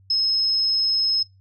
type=tone; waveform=sine; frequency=5170 Hz; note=E8; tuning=34 cents flat; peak=-17 dBFS; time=0.1-1.23 s; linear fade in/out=5 ms; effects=noise-tail reverb RT60 0.2 s tail -25 dB re dry + added 96 Hz sine -51 dBFS peak until 1.4 s